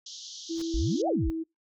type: band-pass noise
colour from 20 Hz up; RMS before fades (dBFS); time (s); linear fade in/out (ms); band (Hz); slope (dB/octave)
white; -43; 0.06-1.02; 5; 3100 to 6600; 96
type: tone with pitch glide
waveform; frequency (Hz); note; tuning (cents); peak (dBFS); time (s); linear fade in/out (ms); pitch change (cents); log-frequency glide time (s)
sine; 329.6 to 324.1; E4 to E4; 0 to -29; -29; 0.49-1.44; 20; -29; 1.07-1.32
type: noise with exponential growth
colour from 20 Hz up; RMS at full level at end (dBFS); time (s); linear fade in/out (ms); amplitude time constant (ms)
pink; -41; 0.51-0.62; 5; 23
type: exponential two-way sweep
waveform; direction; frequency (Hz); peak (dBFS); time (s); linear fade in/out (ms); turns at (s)
sine; up then down; 40 to 785 to 40; -25; 0.74-1.3; 0; 1.08
effects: noise-tail reverb RT60 0.2 s tail -26 dB re dry